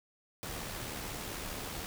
pink noise with amplitude modulation, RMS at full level -39 dBFS, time 0.43-1.86 s, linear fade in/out 0 ms, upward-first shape sine, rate 75.8 Hz, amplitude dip 35%, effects none

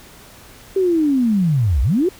sine linear two-way sweep, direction down then up, 392 to 55 to 392 Hz, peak -13 dBFS, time 0.76-2.09 s, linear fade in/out 5 ms, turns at 1.82 s, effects pink hiss -43 dBFS RMS until 2.19 s

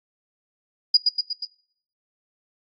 sine tone with echo, 4898 Hz, D#8, 28 cents flat, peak -11 dBFS, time 0.94-0.97 s, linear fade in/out 5 ms, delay 120 ms, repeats 4, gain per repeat -4 dB, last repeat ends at 1.45 s, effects noise-tail reverb RT60 0.6 s tail -20 dB re dry + AAC 32 kbps

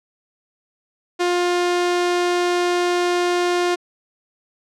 sawtooth tone, 353.5 Hz, F4, 21 cents sharp, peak -13 dBFS, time 1.19-3.76 s, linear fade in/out 20 ms, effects low-pass 7000 Hz 12 dB/octave

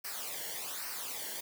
white noise with flanger, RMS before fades -40 dBFS, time 0.04-1.41 s, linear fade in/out 10 ms, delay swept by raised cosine 0.28 to 0.81 ms, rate 1.2 Hz, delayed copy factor -0.7, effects none

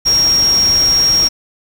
sine tone in noise, 5588 Hz, F8, in tune, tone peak -9 dBFS, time 0.05-1.29 s, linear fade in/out 20 ms, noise pink, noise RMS -24 dBFS, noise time 0.05-1.29 s, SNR +12 dB, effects none

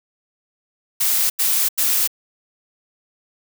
blue noise bursts, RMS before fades -18 dBFS, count 3, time 1-2.076 s, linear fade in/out 10 ms, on 300 ms, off 88 ms, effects none

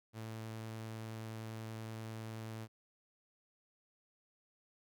sawtooth tone, 111.2 Hz, A2, 19 cents sharp, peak -39 dBFS, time 0.13-2.68 s, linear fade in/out 50 ms, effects none

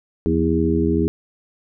harmonic tone with a mistuned harmonic, 81.6 Hz, E2, 17 cents flat, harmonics 1 / 2 / 3 / 4 / 5, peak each -23 / -23 / -22 / -21 / -22 dBFS, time 0.26-1.08 s, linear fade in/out 0 ms, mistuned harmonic 2, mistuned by +86 cents, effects none

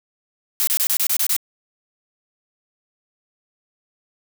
blue noise bursts, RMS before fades -19 dBFS, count 8, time 0.6-1.365 s, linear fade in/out 0 ms, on 72 ms, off 27 ms, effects none

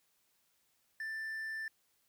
triangle tone, 1772 Hz, A6, 12 cents sharp, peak -36 dBFS, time 1-1.68 s, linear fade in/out 2 ms, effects white hiss -75 dBFS RMS until 2.08 s

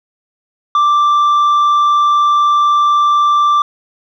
sine tone with tanh clipping, 1176 Hz, D6, 2 cents sharp, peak -9 dBFS, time 0.75-3.62 s, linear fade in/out 2 ms, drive 4 dB, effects none

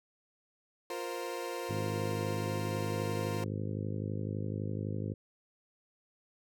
30% pulse chord, F suspended fourth, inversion none, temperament equal with one note detuned, 351.9 / 466.2 / 523.3 Hz, F4 / Bb4 / C5, +13 / 0 / 0 cents, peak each -38 dBFS, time 0.9-3.44 s, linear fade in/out 2 ms
harmonic tone, 51.91 Hz, G#1, in tune, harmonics 2 / 3 / 4 / 5 / 6 / 7 / 8 / 9 / 10, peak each -36 / -40 / -42 / -44 / -46 / -47 / -48 / -49 / -50 dBFS, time 1.69-5.14 s, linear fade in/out 10 ms
effects none

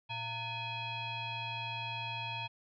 sine tone with frequency modulation, 1715 Hz, A6, 45 cents flat, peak -36 dBFS, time 0.09-2.48 s, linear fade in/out 20 ms, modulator 799 Hz, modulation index 2.2, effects none

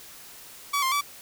sawtooth tone with pitch steps, 1138 / 1054 / 1151 Hz, C#6 / C6 / D6, +45 / +12 / -35 cents, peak -19 dBFS, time 0.73-1.012 s, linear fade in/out 10 ms, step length 94 ms, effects white hiss -46 dBFS RMS until 1.21 s

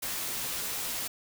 white noise with comb filter, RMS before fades -34 dBFS, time 0.02-1.08 s, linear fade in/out 10 ms, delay 13 ms, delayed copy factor -0.55, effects none

